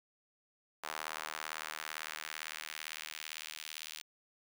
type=tone with high-pass filter sweep; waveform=sawtooth; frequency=77.78 Hz; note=D#2; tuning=in tune; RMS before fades=-44 dBFS; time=0.83-4.02 s; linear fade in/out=10 ms; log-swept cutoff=1000 to 3200 Hz; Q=1.2; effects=none